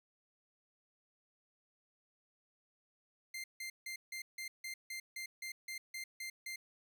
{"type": "tone bursts", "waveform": "sawtooth", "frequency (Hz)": 2093, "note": "C7", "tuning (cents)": 0, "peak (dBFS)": -38, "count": 13, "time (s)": [3.34, 6.56], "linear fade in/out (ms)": 5, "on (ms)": 100, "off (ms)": 160, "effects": []}